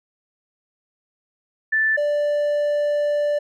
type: tone pair in turn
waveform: sine / triangle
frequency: 1760 / 587.3 Hz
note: A6 / D5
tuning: 0 / 0 cents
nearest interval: octave + perfect fifth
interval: 1900 cents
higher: first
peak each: -16 / -16 dBFS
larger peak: neither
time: 1.72-1.97 / 1.97-3.39 s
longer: second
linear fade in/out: 10 ms
effects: none